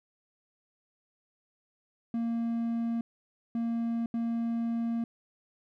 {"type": "tone bursts at uneven times", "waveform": "triangle", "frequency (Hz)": 231.6, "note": "A#3", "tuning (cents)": -11, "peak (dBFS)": -26, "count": 3, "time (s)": [[2.14, 3.01], [3.55, 4.06], [4.14, 5.04]], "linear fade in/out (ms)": 2, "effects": []}